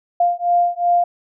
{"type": "beating tone pair", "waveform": "sine", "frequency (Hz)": [698.5, 701.2], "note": ["F5", "F5"], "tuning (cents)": [0, 7], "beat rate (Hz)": 2.7, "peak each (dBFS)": -17, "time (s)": [0.2, 1.04], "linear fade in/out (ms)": 5, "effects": []}